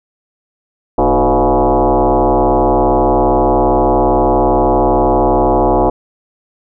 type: tone with frequency modulation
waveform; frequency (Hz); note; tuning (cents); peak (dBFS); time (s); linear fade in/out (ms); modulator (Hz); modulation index
sine; 171.3; F3; -33; -8; 0.98-5.9; 5; 135; 5.7
effects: none